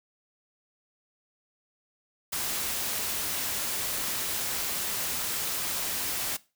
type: noise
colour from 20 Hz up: white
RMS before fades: -31 dBFS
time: 2.32-6.37 s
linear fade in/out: 10 ms
effects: noise-tail reverb RT60 0.3 s tail -20 dB re dry